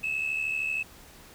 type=tone pair together; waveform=sine; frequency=2586 / 2659 Hz; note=E7 / E7; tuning=-34 / +14 cents; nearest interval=unison; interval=48 cents; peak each=-27 / -31 dBFS; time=0.03-0.83 s; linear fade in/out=10 ms; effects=tanh soft clip ceiling -23 dBFS + pink hiss -51 dBFS RMS until 1.34 s